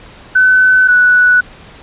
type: tone pair in turn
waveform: sine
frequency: 1512 / 1478.3 Hz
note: F#6 / F#6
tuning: +37 / -2 cents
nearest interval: unison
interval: 39 cents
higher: first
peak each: -5 dBFS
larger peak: neither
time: 0.35-0.88 / 0.88-1.41 s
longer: neither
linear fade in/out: 10 ms
effects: pink hiss -37 dBFS RMS until 1.82 s + resampled to 8000 Hz